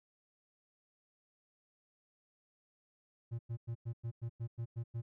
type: tone bursts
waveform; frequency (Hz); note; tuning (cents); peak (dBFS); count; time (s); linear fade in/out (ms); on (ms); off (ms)
triangle; 116.54; A#2; 0; -34; 10; 3.31-5.02; 20; 81; 100
effects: none